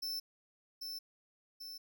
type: tone with echo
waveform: 45% pulse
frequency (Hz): 5310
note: E8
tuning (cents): +12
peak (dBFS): -37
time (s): 0.02-0.2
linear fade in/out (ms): 10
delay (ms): 790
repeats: 2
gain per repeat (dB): -4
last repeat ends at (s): 1.78
effects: none